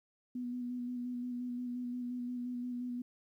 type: tone with vibrato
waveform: sine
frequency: 245.9 Hz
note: B3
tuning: 7 cents flat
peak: -36 dBFS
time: 0.35-3.02 s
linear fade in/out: 5 ms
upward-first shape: square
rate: 5.7 Hz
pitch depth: 17 cents each way
effects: 12-bit